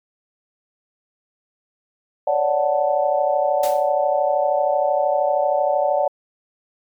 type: chord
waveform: sine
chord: D major seventh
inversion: third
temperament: equal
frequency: 554.4 / 587.3 / 740 / 880 Hz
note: C#5 / D5 / F#5 / A5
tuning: 0 / 0 / 0 / 0 cents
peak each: -23 / -19 / -21 / -25 dBFS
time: 2.27-6.08 s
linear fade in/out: 5 ms
type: noise with exponential decay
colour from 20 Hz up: white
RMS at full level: -27 dBFS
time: 3.63-3.92 s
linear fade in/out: 5 ms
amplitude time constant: 61 ms
effects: MP3 96 kbps